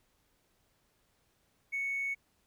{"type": "tone with hard clipping", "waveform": "sine", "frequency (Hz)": 2217, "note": "C#7", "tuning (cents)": 0, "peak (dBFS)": -32, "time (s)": [1.72, 2.15], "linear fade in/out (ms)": 20, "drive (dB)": 1, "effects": ["pink hiss -73 dBFS RMS until 2.46 s"]}